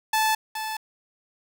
sawtooth tone pair in turn, 873 / 873 Hz, A5 / A5, -14 / -14 cents, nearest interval unison, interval 0 cents, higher neither, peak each -16 / -25 dBFS, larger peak first, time 0.13-0.35 / 0.55-0.77 s, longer neither, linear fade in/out 5 ms, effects 7-bit

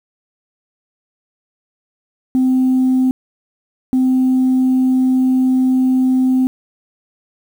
sine tone bursts at uneven times, 257.9 Hz, C4, 25 cents flat, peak -9 dBFS, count 2, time 2.35-3.11 / 3.93-6.47 s, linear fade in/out 0 ms, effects tanh soft clip ceiling -8 dBFS + 7-bit

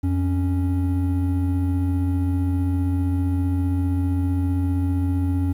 triangle tone pair together, 87.31 / 277.2 Hz, F2 / C#4, 0 / 0 cents, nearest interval octave + minor sixth, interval 2000 cents, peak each -18 / -22 dBFS, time 0.03-5.53 s, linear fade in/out 10 ms, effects 9-bit

